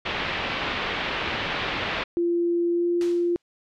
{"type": "low-pass noise", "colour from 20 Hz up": "white", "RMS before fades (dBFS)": -28, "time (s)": [0.05, 2.04], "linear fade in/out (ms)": 10, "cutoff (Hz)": 3300, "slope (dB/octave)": 24}
{"type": "tone with pitch glide", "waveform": "sine", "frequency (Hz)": [344, 347], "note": ["F4", "F4"], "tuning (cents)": [-26, -11], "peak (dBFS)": -20, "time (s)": [2.17, 3.36], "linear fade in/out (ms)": 0, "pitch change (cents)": 15, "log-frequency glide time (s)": [2.72, 2.86]}
{"type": "noise with exponential decay", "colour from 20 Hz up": "white", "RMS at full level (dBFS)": -33, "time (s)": [3.01, 3.42], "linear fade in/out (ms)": 1, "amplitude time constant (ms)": 89}
{"effects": ["low-pass 5000 Hz 12 dB/octave"]}